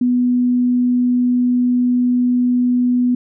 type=tone; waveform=sine; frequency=246.9 Hz; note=B3; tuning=in tune; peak=-12 dBFS; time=0.01-3.15 s; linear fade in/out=5 ms; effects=none